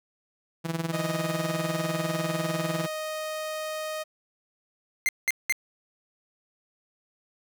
sawtooth tone with tremolo, 164.81 Hz, E3, in tune, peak -21 dBFS, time 0.64-2.87 s, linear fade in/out 20 ms, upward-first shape sine, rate 20 Hz, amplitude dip 80%
sawtooth tone, 622.3 Hz, D#5, in tune, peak -27 dBFS, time 0.92-4.04 s, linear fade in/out 20 ms
45% pulse tone bursts, 2093 Hz, C7, in tune, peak -21 dBFS, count 3, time 5.06-5.524 s, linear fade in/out 0 ms, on 28 ms, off 190 ms
effects none

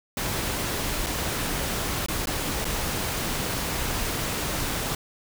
pink noise with dropouts, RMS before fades -28 dBFS, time 0.17-4.95 s, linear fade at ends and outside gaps 2 ms, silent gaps 1.063-1.067 / 2.062-2.084 / 2.257-2.271 / 2.645-2.652 s, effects none

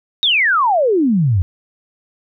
sine exponential sweep, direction down, 3815 to 84 Hz, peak -11 dBFS, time 0.23-1.42 s, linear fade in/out 0 ms, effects none

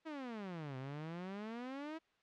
sawtooth exponential two-way sweep, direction down then up, 328 to 127.7 to 328 Hz, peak -39 dBFS, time 0.05-1.99 s, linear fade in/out 20 ms, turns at 0.77 s, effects white hiss -75 dBFS RMS until 2.22 s + low-pass 3000 Hz 12 dB/octave

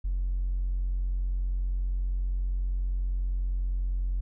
sine tone with hard clipping, 45.01 Hz, F#1, 47 cents flat, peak -26 dBFS, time 0.04-4.21 s, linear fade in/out 10 ms, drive 1 dB, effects none

